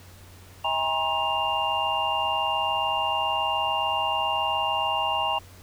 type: tone cluster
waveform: sine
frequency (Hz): 640 / 810 / 949 / 1076 / 2799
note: D#5 / G#5 / A#5 / C6 / F7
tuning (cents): +49 / -43 / +31 / +48 / +3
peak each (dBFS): -33 / -28 / -28 / -32 / -28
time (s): 0.64-5.39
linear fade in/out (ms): 10
effects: added 91 Hz sine -48 dBFS peak until 5.62 s + pink hiss -51 dBFS RMS until 5.62 s